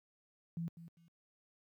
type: tone with echo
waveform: sine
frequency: 167.5 Hz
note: E3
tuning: 28 cents sharp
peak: -36 dBFS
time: 0.57-0.68 s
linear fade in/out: 0 ms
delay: 200 ms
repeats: 2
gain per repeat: -13 dB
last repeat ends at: 1.08 s
effects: high-pass 100 Hz 12 dB/octave + 13-bit